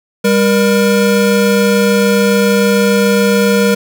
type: tone pair together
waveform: square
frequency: 199.3 / 474 Hz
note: G3 / A#4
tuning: +29 / +29 cents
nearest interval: octave + minor third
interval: 1500 cents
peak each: -12 dBFS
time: 0.24-3.75 s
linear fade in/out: 10 ms
effects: none